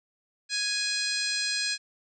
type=harmonic tone; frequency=830.6 Hz; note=G#5; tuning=in tune; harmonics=2 / 3 / 4 / 5 / 6 / 7 / 8 / 9 / 10; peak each=-34 / -34 / -40 / -31 / -33 / -41 / -42 / -38 / -41 dBFS; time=0.49-1.78 s; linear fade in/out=50 ms; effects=none